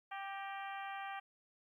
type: harmonic tone with a mistuned harmonic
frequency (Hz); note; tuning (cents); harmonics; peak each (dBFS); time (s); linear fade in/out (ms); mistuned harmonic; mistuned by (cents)
393.2; G4; +5; 2 / 3 / 4 / 5 / 6 / 7 / 8; -44 / -49 / -50 / -52 / -53 / -57 / -58; 0.11-1.2; 10; 5; -54
effects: 13-bit